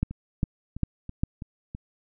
two click trains, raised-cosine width 5 ms, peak -11 / -23 dBFS, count 4 / 6, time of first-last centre 0.03-1.235 / 0.11-1.749 s, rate 2.49 / 3.05 Hz, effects none

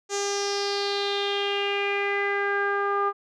sawtooth tone with low-pass filter sweep, 402 Hz, G4, 44 cents sharp, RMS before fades -26 dBFS, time 0.09-3.13 s, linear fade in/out 50 ms, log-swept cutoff 6800 to 1200 Hz, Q 5.1, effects none

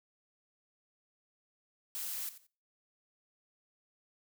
blue noise with echo, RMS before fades -39 dBFS, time 1.95-2.29 s, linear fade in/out 0 ms, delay 88 ms, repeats 2, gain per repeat -14 dB, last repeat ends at 2.466 s, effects noise-tail reverb RT60 0.4 s tail -23 dB re dry

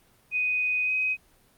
sine tone with pitch glide, 2495 to 2520 Hz, D#7 to D#7, +4 to +21 cents, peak -23 dBFS, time 0.31-1.17 s, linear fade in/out 50 ms, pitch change +17 cents, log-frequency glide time 0.84-0.92 s, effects pink hiss -61 dBFS RMS until 1.57 s + Opus 32 kbps

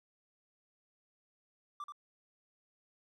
triangle tone with echo, 1174.7 Hz, D6, in tune, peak -38 dBFS, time 1.8-1.84 s, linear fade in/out 2 ms, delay 82 ms, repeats 1, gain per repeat -4 dB, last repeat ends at 1.922 s, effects none

